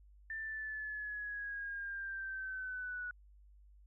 sine linear sweep, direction down, 1786 to 1465 Hz, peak -39 dBFS, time 0.3-3.11 s, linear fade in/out 2 ms, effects added 50 Hz sine -58 dBFS peak until 3.86 s

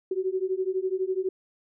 sine beating tone pair, 370 / 382 Hz, F#4 / G4, 0 / -45 cents, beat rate 12 Hz, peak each -28 dBFS, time 0.11-1.29 s, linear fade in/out 5 ms, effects none

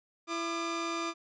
sawtooth tone pair together, 334.4 / 1200 Hz, E4 / D6, +25 / +37 cents, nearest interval octave + minor seventh, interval 2212 cents, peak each -31 / -31 dBFS, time 0.27-1.14 s, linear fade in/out 50 ms, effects resampled to 16000 Hz

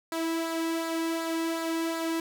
sawtooth tone with flanger, 328.3 Hz, E4, 7 cents flat, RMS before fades -30 dBFS, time 0.12-2.2 s, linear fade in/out 2 ms, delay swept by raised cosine 0.33 to 1.73 ms, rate 2.7 Hz, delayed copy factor -0.5, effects none

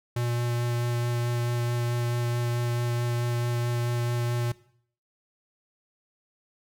square tone with vibrato, 119.9 Hz, A#2, 49 cents sharp, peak -26 dBFS, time 0.16-4.52 s, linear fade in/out 5 ms, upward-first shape sine, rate 4.6 Hz, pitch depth 10 cents each way, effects noise-tail reverb RT60 0.6 s tail -19 dB re dry

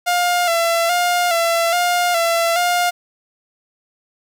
sawtooth tone with vibrato, 690 Hz, F5, 21 cents flat, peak -11 dBFS, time 0.06-2.91 s, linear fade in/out 20 ms, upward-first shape square, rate 1.2 Hz, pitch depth 44 cents each way, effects 8-bit

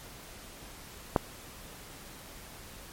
click, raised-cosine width 1 ms, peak -8 dBFS, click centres 1.162 s, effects pink hiss -48 dBFS RMS until 2.92 s + MP3 64 kbps

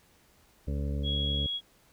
harmonic tone, 71 Hz, C#2, 42 cents sharp, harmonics 1 / 2 / 3 / 4 / 6 / 7 / 8, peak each -30 / -36 / -40 / -42 / -46 / -47 / -48 dBFS, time 0.67-1.47 s, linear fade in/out 10 ms
sine tone, 3322 Hz, G#7, in tune, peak -30 dBFS, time 1.03-1.61 s, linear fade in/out 50 ms
effects pink hiss -63 dBFS RMS until 1.92 s

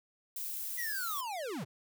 violet noise, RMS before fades -39 dBFS, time 0.36-1.21 s, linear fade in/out 5 ms
square linear sweep, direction down, 1997 to 101.9 Hz, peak -37 dBFS, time 0.77-1.65 s, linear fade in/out 20 ms
effects none

